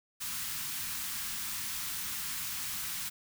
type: band-stop noise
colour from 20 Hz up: white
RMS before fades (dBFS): -37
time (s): 0.2-3.1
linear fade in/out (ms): 20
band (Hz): 250 to 1000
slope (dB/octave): 24
effects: none